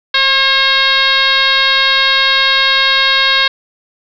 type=tone with frequency modulation; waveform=sine; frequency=2700 Hz; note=E7; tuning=41 cents sharp; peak=-8 dBFS; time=0.14-3.48 s; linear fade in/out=5 ms; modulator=541 Hz; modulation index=3; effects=none